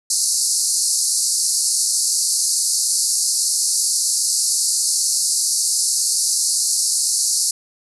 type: band-pass noise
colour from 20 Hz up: white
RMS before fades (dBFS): -19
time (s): 0.1-7.51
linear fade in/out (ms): 5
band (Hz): 4300 to 11000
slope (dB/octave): 96
effects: none